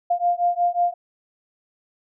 sine beating tone pair, 698.5 / 704 Hz, F5 / F5, 0 / +14 cents, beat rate 5.5 Hz, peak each -21 dBFS, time 0.1-0.94 s, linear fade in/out 10 ms, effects none

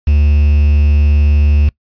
triangle tone with quantisation, 73.42 Hz, D2, in tune, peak -5 dBFS, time 0.07-1.69 s, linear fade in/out 5 ms, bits 5, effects noise-tail reverb RT60 0.1 s tail -23 dB re dry + resampled to 11025 Hz

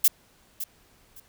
violet noise with echo, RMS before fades -17 dBFS, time 0.04-0.08 s, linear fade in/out 5 ms, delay 560 ms, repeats 2, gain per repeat -14 dB, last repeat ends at 1.2 s, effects pink hiss -60 dBFS RMS until 1.28 s

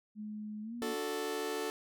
sine tone with pitch glide, 212.1 to 238.1 Hz, G#3 to A#3, +37 to +37 cents, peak -39 dBFS, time 0.15-0.96 s, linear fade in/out 50 ms, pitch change +200 cents, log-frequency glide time 0.62-0.75 s
sawtooth chord, D major, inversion none, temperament just, 293.7 / 367.1 / 440.5 Hz, D4 / F#4 / A4, 0 / -14 / +2 cents, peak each -38 / -37 / -32 dBFS, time 0.82-1.7 s, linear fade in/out 0 ms
effects none

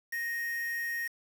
triangle tone with quantisation, 1864.7 Hz, A#6, in tune, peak -30 dBFS, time 0.12-1.08 s, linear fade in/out 10 ms, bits 7, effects none

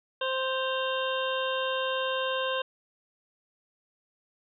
harmonic tone with a mistuned harmonic, 523.3 Hz, C5, in tune, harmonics 1 / 2 / 3 / 5 / 6 / 7, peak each -30 / -33 / -35 / -37 / -38 / -38 dBFS, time 0.21-2.62 s, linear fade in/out 5 ms, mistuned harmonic 5, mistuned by +100 cents, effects none

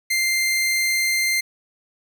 sawtooth tone, 2093 Hz, C7, in tune, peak -15 dBFS, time 0.1-1.41 s, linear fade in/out 10 ms, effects none

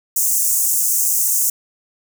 pink high-pass noise, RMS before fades -17 dBFS, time 0.16-1.5 s, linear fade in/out 5 ms, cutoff 6400 Hz, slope 48 dB/octave, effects none

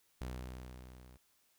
sawtooth tone with level ramp, 62.8 Hz, B1, 30 cents sharp, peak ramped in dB -35 to -52 dBFS, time 0.21-1.17 s, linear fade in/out 0 ms, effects white hiss -73 dBFS RMS until 1.58 s

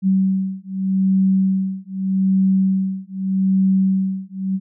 sine beating tone pair, 190.5 / 191.32 Hz, G3 / G3, -49 / -42 cents, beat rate 0.82 Hz, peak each -18 dBFS, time 0.02-4.6 s, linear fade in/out 50 ms, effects none

